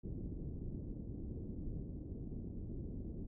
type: low-pass noise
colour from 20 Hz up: pink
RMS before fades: -44 dBFS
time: 0.03-3.27 s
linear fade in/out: 20 ms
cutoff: 350 Hz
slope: 24 dB/octave
effects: none